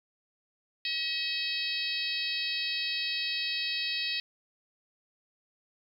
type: harmonic tone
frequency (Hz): 640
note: D#5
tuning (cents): +49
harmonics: 3 / 4 / 5 / 6 / 7 / 8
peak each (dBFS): -40 / -35 / -39 / -35 / -35 / -41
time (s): 0.85-4.2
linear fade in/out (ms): 2
effects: 10-bit